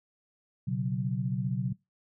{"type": "chord", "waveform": "sine", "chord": "B suspended second", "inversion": "none", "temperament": "equal with one note detuned", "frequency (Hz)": [123.47, 138.59, 186.07], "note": ["B2", "C#3", "F#3"], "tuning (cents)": [0, 0, 10], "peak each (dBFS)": -32, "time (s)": [0.67, 1.73], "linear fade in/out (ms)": 10, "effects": ["noise-tail reverb RT60 0.2 s tail -21 dB re dry"]}